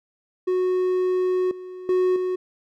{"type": "tone with level steps", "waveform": "triangle", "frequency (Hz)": 367.4, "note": "F#4", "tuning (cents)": -12, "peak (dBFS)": [-17, -32, -15, -20], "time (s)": [0.47, 2.36], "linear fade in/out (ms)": 10, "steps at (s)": [1.51, 1.89, 2.16], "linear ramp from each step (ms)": 2, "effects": []}